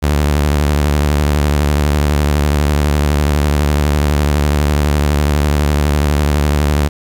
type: tone with vibrato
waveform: sawtooth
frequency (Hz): 73.42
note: D2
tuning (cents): 0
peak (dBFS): -7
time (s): 0.02-6.89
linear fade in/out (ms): 20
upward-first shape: triangle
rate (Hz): 12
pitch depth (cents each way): 87
effects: 8-bit